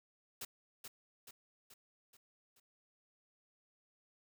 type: noise with echo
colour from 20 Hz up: white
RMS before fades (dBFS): -44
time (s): 0.41-0.45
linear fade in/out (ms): 5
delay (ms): 430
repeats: 5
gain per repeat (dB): -5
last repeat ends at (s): 2.6
effects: none